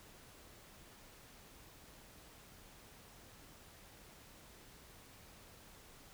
silence, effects pink hiss -59 dBFS RMS until 6.13 s

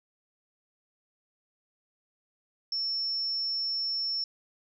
sine tone, 5400 Hz, E8, 41 cents sharp, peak -28 dBFS, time 2.72-4.24 s, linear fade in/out 2 ms, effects none

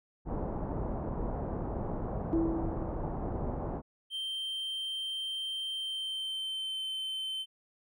pink low-pass noise, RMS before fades -35 dBFS, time 0.25-3.82 s, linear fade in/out 50 ms, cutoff 910 Hz, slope 24 dB/octave
sine tone with exponential decay, 329.1 Hz, E4, 3 cents flat, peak -24 dBFS, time 2.33-3.44 s, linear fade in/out 0 ms, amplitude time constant 240 ms
triangle tone with pitch glide, 3136 to 3086 Hz, G7 to G7, 0 to -28 cents, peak -32 dBFS, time 4.1-7.46 s, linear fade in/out 50 ms, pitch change -28 cents, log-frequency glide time 5.73-6.83 s
effects none

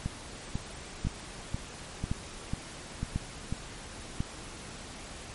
two click trains, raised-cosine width 5 ms, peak -19 / -17 dBFS, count 8 / 4, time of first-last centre 0.06-3.525 / 1.07-4.205 s, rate 2.02 / 0.957 Hz, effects pink hiss -44 dBFS RMS until 5.34 s + MP3 48 kbps

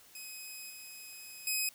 10% pulse tone with level steps, 2528 Hz, D#7, 27 cents sharp, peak -35 / -38 / -22 dBFS, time 0.15-1.69 s, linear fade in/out 2 ms, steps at 0.7 / 1.47 s, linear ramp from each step 2 ms, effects white hiss -59 dBFS RMS until 1.74 s

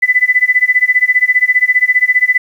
sine tone with tremolo, 2000 Hz, B6, 21 cents sharp, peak -4 dBFS, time 0.02-2.38 s, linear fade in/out 10 ms, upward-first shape sine, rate 15 Hz, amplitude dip 95%, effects 7-bit

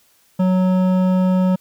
triangle tone with hard clipping, 185 Hz, F#3, in tune, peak -15 dBFS, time 0.39-1.56 s, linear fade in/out 10 ms, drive 15 dB, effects white hiss -57 dBFS RMS until 1.6 s

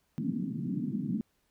pink band-pass noise, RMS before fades -33 dBFS, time 0.18-1.21 s, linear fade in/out 0 ms, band 150 to 280 Hz, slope 48 dB/octave, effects pink hiss -74 dBFS RMS until 1.5 s

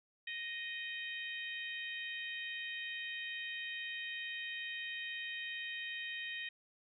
harmonic tone, 622.3 Hz, D#5, in tune, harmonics 3 / 4 / 5 / 6, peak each -43 / -45 / -47 / -49 dBFS, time 0.27-6.49 s, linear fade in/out 5 ms, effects none

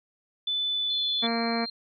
sine tone with pitch glide, 3500 to 3470 Hz, A7 to A7, -10 to -25 cents, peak -25 dBFS, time 0.47-1.27 s, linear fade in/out 5 ms, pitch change -15 cents, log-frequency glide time 0.7-1.06 s
sine tone, 4186 Hz, C8, in tune, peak -33 dBFS, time 0.9-1.7 s, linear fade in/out 5 ms
harmonic tone, 231.2 Hz, A#3, 14 cents flat, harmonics 1 / 2 / 3 / 4 / 5 / 6 / 7 / 8 / 9 / 10, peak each -28 / -33 / -32 / -38 / -38 / -41 / -41 / -41 / -43 / -38 dBFS, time 1.22-1.66 s, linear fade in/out 20 ms
effects none

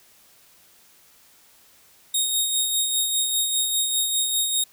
15% pulse tone with tremolo, 3729 Hz, A#7, in tune, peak -12 dBFS, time 2.14-4.64 s, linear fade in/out 5 ms, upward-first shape sine, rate 5 Hz, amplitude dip 40%, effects white hiss -55 dBFS RMS until 4.72 s

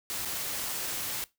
white noise with dropouts, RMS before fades -34 dBFS, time 0.1-1.24 s, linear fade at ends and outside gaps 0 ms, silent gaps 0.25-0.256 s, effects noise-tail reverb RT60 0.2 s tail -20 dB re dry

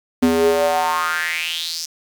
square tone with high-pass filter sweep, 82.41 Hz, E2, in tune, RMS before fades -19 dBFS, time 0.22-1.86 s, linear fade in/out 10 ms, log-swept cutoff 260 to 5700 Hz, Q 5.3, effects 7-bit

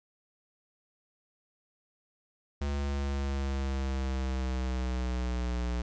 square exponential sweep, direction down, 71.5 to 59.8 Hz, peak -30 dBFS, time 2.61-5.82 s, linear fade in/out 5 ms, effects resampled to 16000 Hz + 11-bit

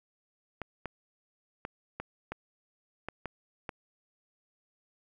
clicks, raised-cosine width 0.5 ms, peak -21 dBFS, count 8, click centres 0.617 / 0.857 / 1.651 / 2 / 2.32 / 3.086 / 3.257 / 3.692 s, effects 10-bit

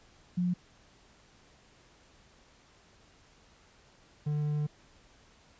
sine / triangle tone pair in turn, 178.2 / 149.03 Hz, F3 / D3, +35 / +26 cents, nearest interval minor third, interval 309 cents, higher first, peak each -26 dBFS, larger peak neither, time 0.37-0.54 / 4.26-4.67 s, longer second, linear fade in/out 10 ms, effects pink hiss -61 dBFS RMS until 5.59 s + resampled to 16000 Hz

